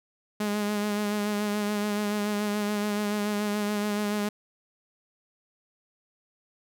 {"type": "tone with vibrato", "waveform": "sawtooth", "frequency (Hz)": 207.7, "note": "G#3", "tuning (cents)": 0, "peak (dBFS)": -22, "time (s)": [0.4, 4.29], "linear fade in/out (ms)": 5, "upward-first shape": "sine", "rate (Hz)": 7, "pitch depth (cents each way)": 27, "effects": []}